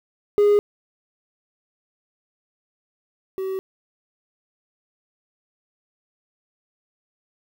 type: tone pair in turn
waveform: triangle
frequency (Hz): 412.1 / 381.4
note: G#4 / G4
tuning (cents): -13 / -47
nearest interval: minor second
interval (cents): 134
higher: first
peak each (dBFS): -10 / -22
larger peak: first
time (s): 0.38-0.59 / 3.38-3.59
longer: neither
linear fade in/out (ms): 0
effects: tanh soft clip ceiling -7 dBFS + 8-bit